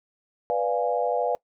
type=chord; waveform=sine; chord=B diminished seventh; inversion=none; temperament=equal; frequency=493.9 / 587.3 / 698.5 / 830.6 Hz; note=B4 / D5 / F5 / Ab5; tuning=0 / 0 / 0 / 0 cents; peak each=-26 / -28 / -27 / -30 dBFS; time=0.5-1.35 s; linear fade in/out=0 ms; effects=noise-tail reverb RT60 0.1 s tail -23 dB re dry